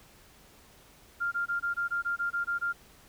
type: tone bursts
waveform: sine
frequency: 1396.9 Hz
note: F6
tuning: in tune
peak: -27 dBFS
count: 11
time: 1.2-2.73 s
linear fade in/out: 20 ms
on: 120 ms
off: 21 ms
effects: pink hiss -57 dBFS RMS until 3.08 s